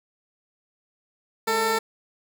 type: tone pair together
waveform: 15% pulse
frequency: 211.3 / 447.7 Hz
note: G#3 / A4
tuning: +30 / +30 cents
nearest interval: octave + minor second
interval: 1300 cents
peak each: -26 / -15 dBFS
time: 1.47-1.79 s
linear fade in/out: 10 ms
effects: none